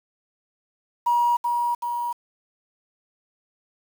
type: tone with echo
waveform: sine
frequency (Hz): 956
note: A#5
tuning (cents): +43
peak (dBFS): -16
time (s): 1.06-1.37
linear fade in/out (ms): 10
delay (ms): 380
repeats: 2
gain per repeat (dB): -4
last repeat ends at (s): 2.13
effects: tanh soft clip ceiling -13 dBFS + 7-bit